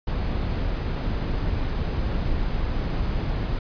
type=noise; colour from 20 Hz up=brown; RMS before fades=-25 dBFS; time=0.07-3.59 s; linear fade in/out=5 ms; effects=resampled to 11025 Hz